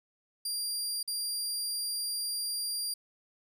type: tone with dropouts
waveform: 25% pulse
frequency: 4776 Hz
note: D8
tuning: 28 cents sharp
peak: -27 dBFS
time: 0.45-2.94 s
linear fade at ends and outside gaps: 5 ms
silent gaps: 1.03-1.076 s
effects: none